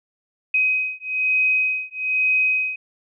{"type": "beating tone pair", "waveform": "sine", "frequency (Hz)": [2521, 2522.1], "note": ["D#7", "D#7"], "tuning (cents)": [22, 23], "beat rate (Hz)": 1.1, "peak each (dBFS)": -21, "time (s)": [0.54, 2.76], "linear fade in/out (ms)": 5, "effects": []}